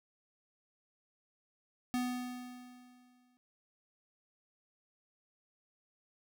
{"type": "tone with exponential decay", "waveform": "square", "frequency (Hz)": 248.5, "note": "B3", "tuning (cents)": 11, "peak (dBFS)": -31, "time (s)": [1.94, 3.37], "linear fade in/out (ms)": 0, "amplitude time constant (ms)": 310, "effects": []}